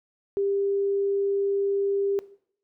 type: tone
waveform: sine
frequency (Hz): 397.7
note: G4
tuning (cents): +25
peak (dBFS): -22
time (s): 0.37-2.19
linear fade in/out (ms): 0
effects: noise-tail reverb RT60 0.6 s tail -18 dB re dry